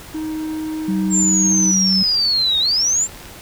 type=tone; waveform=triangle; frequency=312.9 Hz; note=D#4; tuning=10 cents sharp; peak=-20 dBFS; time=0.14-1.72 s; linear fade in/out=10 ms
type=tone with pitch glide; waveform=sine; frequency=191.6 to 190.28 Hz; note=G3 to F#3; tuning=-39 to +49 cents; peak=-17 dBFS; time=0.88-2.03 s; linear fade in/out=5 ms; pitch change=-12 cents; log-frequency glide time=1.11-1.61 s
type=linear two-way sweep; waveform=sine; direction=down then up; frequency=7459 to 3668 to 7459 Hz; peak=-14 dBFS; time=1.1-3.08 s; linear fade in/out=50 ms; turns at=2.59 s
type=click train; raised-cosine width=0.2 ms; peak=-23 dBFS; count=68; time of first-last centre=1.44-3.256 s; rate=36.9 Hz
effects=pink hiss -38 dBFS RMS until 3.41 s